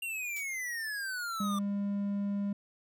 square exponential sweep, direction down, 2794 to 1173 Hz, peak -35 dBFS, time 0.02-1.59 s, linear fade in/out 5 ms
blue noise with exponential decay, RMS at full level -41 dBFS, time 0.36-0.55 s, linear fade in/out 5 ms, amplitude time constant 40 ms
triangle tone, 201.4 Hz, G3, 47 cents sharp, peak -28 dBFS, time 1.4-2.53 s, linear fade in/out 5 ms
effects none

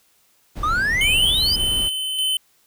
brown noise, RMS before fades -28 dBFS, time 0.55-1.89 s, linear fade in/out 20 ms
triangle exponential sweep, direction up, 1174.7 to 5080 Hz, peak -16 dBFS, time 0.63-1.56 s, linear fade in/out 5 ms
square tone with tremolo, 3050 Hz, G7, 48 cents flat, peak -19 dBFS, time 1.01-2.37 s, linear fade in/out 2 ms, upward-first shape square, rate 1.7 Hz, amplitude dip 40%
effects white hiss -60 dBFS RMS until 2.66 s

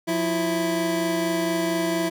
25% pulse tone pair together, 177.15 / 330 Hz, F3 / E4, +25 / +2 cents, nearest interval major seventh, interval 1077 cents, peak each -25 / -19 dBFS, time 0.07-2.1 s, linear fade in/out 20 ms, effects none

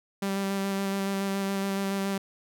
sawtooth tone with vibrato, 196 Hz, G3, in tune, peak -23 dBFS, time 0.22-2.18 s, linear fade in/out 5 ms, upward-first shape square, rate 7.1 Hz, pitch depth 11 cents each way, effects none

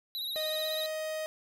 square tone with vibrato, 3872 Hz, B7, 35 cents flat, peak -34 dBFS, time 0.15-0.86 s, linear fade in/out 0 ms, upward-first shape sine, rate 16 Hz, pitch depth 63 cents each way
45% pulse tone with pitch glide, 622.3 to 626.3 Hz, D#5 to D#5, 0 to +11 cents, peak -33 dBFS, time 0.36-1.26 s, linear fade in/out 0 ms, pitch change +11 cents, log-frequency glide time 0.51-0.68 s
effects none

